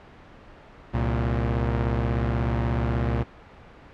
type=tone pair together; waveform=sawtooth; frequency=66.51 / 116.54 Hz; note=C2 / A#2; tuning=+29 / 0 cents; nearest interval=minor seventh; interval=971 cents; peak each=-21 dBFS; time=0.93-3.24 s; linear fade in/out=20 ms; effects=pink hiss -47 dBFS RMS until 3.93 s + low-pass 2000 Hz 12 dB/octave